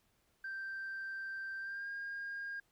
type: tone with pitch glide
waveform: sine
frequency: 1568 to 1617.7 Hz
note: G6 to G#6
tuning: 0 to -46 cents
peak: -38 dBFS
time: 0.44-2.6 s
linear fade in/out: 5 ms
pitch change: +54 cents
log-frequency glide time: 1.59-1.89 s
effects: tanh soft clip ceiling -37 dBFS + pink hiss -75 dBFS RMS until 2.71 s